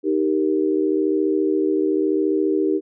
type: chord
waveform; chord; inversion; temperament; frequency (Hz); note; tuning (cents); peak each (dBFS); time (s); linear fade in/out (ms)
sine; Eb major; none; equal; 311.1 / 392 / 466.2; Eb4 / G4 / Bb4; 0 / 0 / 0; -20 / -20 / -26; 0.03-2.81; 50
effects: none